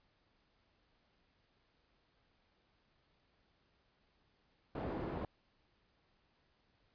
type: low-pass noise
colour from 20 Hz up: white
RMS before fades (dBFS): -41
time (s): 4.75-5.25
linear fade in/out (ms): 2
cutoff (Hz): 570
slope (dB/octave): 12
effects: pink hiss -75 dBFS RMS until 6.94 s + resampled to 11025 Hz